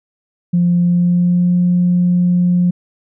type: tone with pitch glide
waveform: sine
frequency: 174.7 to 177.55 Hz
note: F3 to F3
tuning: +1 to +29 cents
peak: -9 dBFS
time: 0.53-2.71 s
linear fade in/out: 10 ms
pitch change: +28 cents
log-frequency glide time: 0.81-1.54 s
effects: tanh soft clip ceiling -5 dBFS